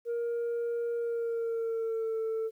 sine tone with pitch glide, 470 to 445.2 Hz, A#4 to A4, +14 to +20 cents, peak -27 dBFS, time 0.05-2.51 s, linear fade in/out 50 ms, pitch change -94 cents, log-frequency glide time 0.96-2.19 s, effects tanh soft clip ceiling -28 dBFS + 11-bit

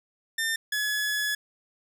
sawtooth tone pair in turn, 1800 / 1699 Hz, A6 / G#6, +39 / +39 cents, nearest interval minor second, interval 100 cents, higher first, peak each -22 dBFS, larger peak neither, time 0.38-0.56 / 0.72-1.35 s, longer second, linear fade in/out 5 ms, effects none

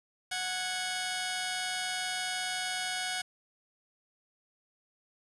10% pulse tone pair together, 737 / 1663.1 Hz, F#5 / G#6, -7 / +2 cents, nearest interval octave + major second, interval 1409 cents, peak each -25 / -28 dBFS, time 0.31-3.22 s, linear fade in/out 10 ms, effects resampled to 24000 Hz + 8-bit

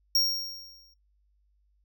square tone with exponential decay, 5570 Hz, F8, 5 cents flat, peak -20 dBFS, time 0.15-0.94 s, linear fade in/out 5 ms, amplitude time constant 170 ms, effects noise-tail reverb RT60 0.1 s tail -18 dB re dry + added 50 Hz sine -65 dBFS peak until 1.84 s

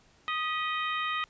harmonic tone with a mistuned harmonic, 622.3 Hz, D#5, in tune, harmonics 2 / 3 / 4 / 5 / 6, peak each -31 / -35 / -37 / -39 / -41 dBFS, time 0.28-1.24 s, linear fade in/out 0 ms, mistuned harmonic 3, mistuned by +65 cents, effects pink hiss -62 dBFS RMS until 1.29 s + resampled to 16000 Hz

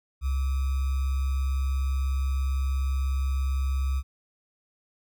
sine tone with sample-and-hold, 67 Hz, C2, 42 cents sharp, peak -23 dBFS, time 0.21-4.03 s, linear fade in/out 50 ms, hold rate 1225 Hz, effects none

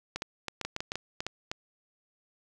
clicks, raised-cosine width 0.2 ms, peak -16 dBFS, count 12, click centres 0.16 / 0.221 / 0.483 / 0.613 / 0.65 / 0.764 / 0.805 / 0.919 / 0.956 / 1.205 / 1.266 / 1.515 s, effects none

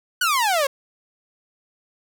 sawtooth exponential sweep, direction down, 1518 to 529 Hz, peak -14 dBFS, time 0.21-0.67 s, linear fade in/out 5 ms, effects none

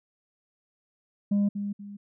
sine tone with echo, 202.7 Hz, G#3, 42 cents flat, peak -18 dBFS, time 1.31-1.49 s, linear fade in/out 10 ms, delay 240 ms, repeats 2, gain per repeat -10 dB, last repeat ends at 1.97 s, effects tanh soft clip ceiling -20 dBFS

